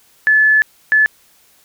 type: tone bursts at uneven times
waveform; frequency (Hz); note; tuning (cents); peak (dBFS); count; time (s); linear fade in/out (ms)
sine; 1729; A6; -31; -8; 2; 0.27-0.62 / 0.92-1.06; 0
effects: white hiss -52 dBFS RMS until 1.64 s